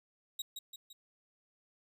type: tone with echo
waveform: sawtooth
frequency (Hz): 3811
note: A#7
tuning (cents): +38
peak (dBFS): -33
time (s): 0.39-0.42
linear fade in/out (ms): 5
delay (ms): 170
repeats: 3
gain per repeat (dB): -5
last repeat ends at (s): 0.93
effects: none